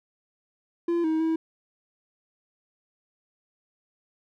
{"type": "tone with pitch steps", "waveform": "triangle", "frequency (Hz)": [341.6, 317.4, 323.1], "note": ["F4", "D#4", "E4"], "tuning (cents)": [-38, 35, -35], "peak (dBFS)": -20, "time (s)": [0.88, 1.36], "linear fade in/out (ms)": 5, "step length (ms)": 160, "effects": []}